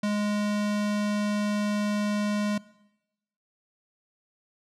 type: tone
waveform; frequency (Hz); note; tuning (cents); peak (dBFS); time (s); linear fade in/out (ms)
square; 207.7; G#3; 0; -25; 0.03-2.58; 5
effects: noise-tail reverb RT60 0.9 s tail -20 dB re dry + low-pass 8000 Hz 12 dB/octave